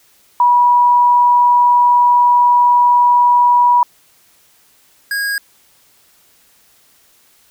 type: tone pair in turn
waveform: sine / square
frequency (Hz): 972 / 1638.5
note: B5 / G#6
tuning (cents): -28 / -24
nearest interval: major sixth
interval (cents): 904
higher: second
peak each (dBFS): -7 / -17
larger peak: first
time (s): 0.4-3.83 / 5.11-5.38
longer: first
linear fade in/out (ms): 2
effects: white hiss -52 dBFS RMS until 7.5 s